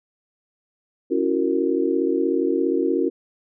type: chord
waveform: sine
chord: F# dominant seventh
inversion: second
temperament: just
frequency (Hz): 277.5 / 333 / 370 / 462.5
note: C#4 / E4 / F#4 / A#4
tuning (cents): +2 / +18 / 0 / -14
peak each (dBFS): -24 / -23 / -23 / -25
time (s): 1.1-3.1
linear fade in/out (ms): 20
effects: none